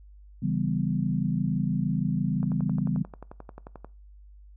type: chord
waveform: sine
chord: C# half-diminished seventh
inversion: none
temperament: equal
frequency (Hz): 138.59 / 164.81 / 196 / 246.9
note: C#3 / E3 / G3 / B3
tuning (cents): 0 / 0 / 0 / 0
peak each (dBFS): -29 / -29 / -29 / -32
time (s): 0.42-3.03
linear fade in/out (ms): 10
type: click train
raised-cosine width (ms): 1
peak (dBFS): -27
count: 17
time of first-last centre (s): 2.43-3.846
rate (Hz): 11.3
effects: noise-tail reverb RT60 0.3 s tail -21 dB re dry + added 50 Hz sine -47 dBFS peak until 4.56 s